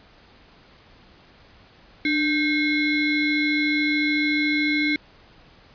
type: ring-modulated tone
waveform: square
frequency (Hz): 932.3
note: A#5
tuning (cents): 0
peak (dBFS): -17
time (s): 2.05-4.96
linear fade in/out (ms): 2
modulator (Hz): 1230
effects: pink hiss -52 dBFS RMS until 5.74 s + resampled to 11025 Hz